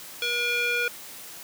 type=tone with band-pass filter sweep; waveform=square; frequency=480 Hz; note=B4; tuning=49 cents flat; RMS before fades=-26 dBFS; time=0.22-0.88 s; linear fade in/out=2 ms; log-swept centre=3100 to 2000 Hz; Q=2.5; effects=white hiss -42 dBFS RMS until 1.43 s + high-pass 100 Hz 12 dB/octave